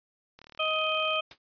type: click train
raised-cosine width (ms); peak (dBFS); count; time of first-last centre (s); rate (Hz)
0.2; -31; 30; 0.39-1.159; 37.7
type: harmonic tone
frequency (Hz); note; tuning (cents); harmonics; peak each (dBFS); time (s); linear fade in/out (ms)
627; D#5; +13; 1 / 2 / 4 / 5; -31 / -31 / -31 / -31; 0.59-1.21; 10
type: noise with exponential decay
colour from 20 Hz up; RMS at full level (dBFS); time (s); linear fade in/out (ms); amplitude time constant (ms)
white; -37; 1.31-1.38; 2; 15
effects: resampled to 11025 Hz